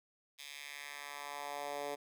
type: tone with high-pass filter sweep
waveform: 10% pulse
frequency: 143.9 Hz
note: D3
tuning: 35 cents flat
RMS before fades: -44 dBFS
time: 0.38-1.96 s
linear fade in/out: 20 ms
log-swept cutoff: 3100 to 450 Hz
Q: 1.6
effects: none